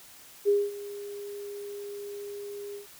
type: tone with ADSR envelope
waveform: sine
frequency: 406.9 Hz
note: G#4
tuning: 35 cents flat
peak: -18 dBFS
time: 0.45-2.87 s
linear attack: 36 ms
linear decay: 220 ms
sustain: -18 dB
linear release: 120 ms
effects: white hiss -51 dBFS RMS until 2.99 s